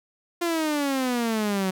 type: exponential sweep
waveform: sawtooth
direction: down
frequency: 349.2 to 185 Hz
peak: -19 dBFS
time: 0.41-1.71 s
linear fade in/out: 10 ms
effects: none